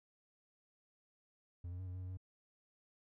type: tone with pitch steps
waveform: triangle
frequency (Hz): 87.4 / 89.9 / 93.4 / 90.2 / 92.4 / 91.5 / 93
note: F2 / F#2 / F#2 / F#2 / F#2 / F#2 / F#2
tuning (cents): +2 / -49 / +17 / -44 / -2 / -19 / +9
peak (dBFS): -40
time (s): 1.64-2.172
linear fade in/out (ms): 5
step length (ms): 76
effects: none